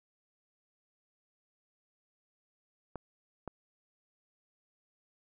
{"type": "clicks", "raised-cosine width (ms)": 1, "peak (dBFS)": -25, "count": 2, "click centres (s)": [2.957, 3.477], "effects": []}